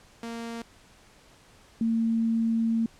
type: tone pair in turn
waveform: sawtooth / sine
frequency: 231.5 / 227.1 Hz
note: A#3 / A#3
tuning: -12 / -45 cents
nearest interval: unison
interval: 33 cents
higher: first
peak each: -30 / -22 dBFS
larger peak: second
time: 0.23-0.62 / 1.81-2.86 s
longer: second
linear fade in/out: 2 ms
effects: pink hiss -56 dBFS RMS until 2.99 s + low-pass 9000 Hz 12 dB/octave